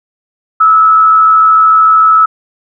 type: tone with frequency modulation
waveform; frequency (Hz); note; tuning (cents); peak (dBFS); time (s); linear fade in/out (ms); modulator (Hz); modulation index
sine; 1300; E6; -24; -3; 0.6-2.26; 10; 86.8; 0.35
effects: none